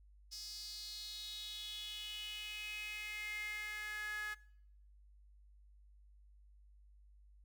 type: tone with high-pass filter sweep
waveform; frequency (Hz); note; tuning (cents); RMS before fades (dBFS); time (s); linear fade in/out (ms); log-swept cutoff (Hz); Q
sawtooth; 422.1; G#4; +28; -45; 0.31-4.35; 20; 5100 to 1600; 6.7
effects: noise-tail reverb RT60 0.7 s tail -22 dB re dry + added 50 Hz sine -60 dBFS peak until 7.44 s